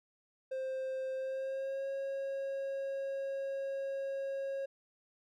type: tone with pitch glide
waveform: triangle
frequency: 525 to 545.4 Hz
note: C5 to C#5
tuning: +6 to -28 cents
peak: -33 dBFS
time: 0.51-4.66 s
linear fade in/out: 10 ms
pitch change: +66 cents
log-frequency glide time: 1.15-1.88 s
effects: none